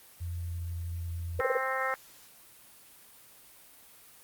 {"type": "tone with pitch glide", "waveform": "sine", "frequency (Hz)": [86, 85.06], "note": ["F2", "F2"], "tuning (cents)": [-26, -45], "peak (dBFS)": -33, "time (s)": [0.2, 1.41], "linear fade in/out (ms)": 20, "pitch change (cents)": -19, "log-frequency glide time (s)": [0.3, 0.79]}
{"type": "tone bursts", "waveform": "sine", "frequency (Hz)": 493.9, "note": "B4", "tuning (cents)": 0, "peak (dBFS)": -25, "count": 4, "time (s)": [1.39, 1.573], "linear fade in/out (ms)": 5, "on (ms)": 24, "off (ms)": 29}
{"type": "harmonic tone", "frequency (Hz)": 263.2, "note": "C4", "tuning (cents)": 10, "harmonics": [2, 3, 4, 5, 6, 7, 8], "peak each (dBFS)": [-35, -37, -37, -34, -40, -34, -40], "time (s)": [1.4, 1.94], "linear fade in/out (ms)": 0}
{"effects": ["white hiss -55 dBFS RMS until 4.23 s", "Opus 32 kbps"]}